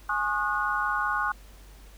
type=tone cluster; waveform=sine; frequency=835 / 1084 / 1229 / 1456 Hz; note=G#5 / C#6 / D#6 / F#6; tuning=+9 / -39 / -22 / -28 cents; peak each=-32 / -30 / -31 / -28 dBFS; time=0.09-1.32 s; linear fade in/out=5 ms; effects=added 49 Hz sine -47 dBFS peak until 1.97 s + pink hiss -55 dBFS RMS until 1.97 s